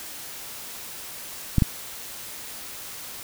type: clicks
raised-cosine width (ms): 5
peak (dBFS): -5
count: 2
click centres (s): 1.583 / 1.622
effects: white hiss -38 dBFS RMS until 3.23 s